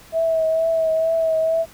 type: tone with vibrato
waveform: sine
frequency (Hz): 648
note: E5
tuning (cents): -30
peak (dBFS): -16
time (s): 0.12-1.66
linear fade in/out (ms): 50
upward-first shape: triangle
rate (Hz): 2.2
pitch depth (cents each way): 30
effects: pink hiss -46 dBFS RMS until 1.73 s